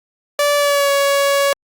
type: tone with pitch glide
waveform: sawtooth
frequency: 580 to 560.6 Hz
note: D5 to C#5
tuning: -22 to +19 cents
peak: -9 dBFS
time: 0.39-1.53 s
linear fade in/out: 2 ms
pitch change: -59 cents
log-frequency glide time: 0.56-0.9 s
effects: Opus 48 kbps